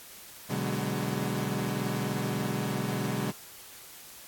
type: chord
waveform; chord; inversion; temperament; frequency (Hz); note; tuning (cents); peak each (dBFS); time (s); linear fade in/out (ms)
30% pulse; G# half-diminished seventh; first; equal with one note detuned; 123.47 / 146.83 / 187.36 / 207.7; B2 / D3 / F#3 / G#3; 0 / 0 / +22 / 0; -32; 0.49-3.32; 20
effects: white hiss -48 dBFS RMS until 4.27 s + AAC 64 kbps